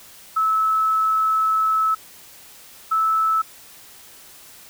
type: tone pair in turn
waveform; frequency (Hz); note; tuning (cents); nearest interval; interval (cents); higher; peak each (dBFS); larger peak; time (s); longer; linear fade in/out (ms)
sine; 1301 / 1309.3; E6 / E6; -23 / -12; unison; 11; second; -16; neither; 0.36-1.95 / 2.91-3.42; first; 10
effects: white hiss -45 dBFS RMS until 4.69 s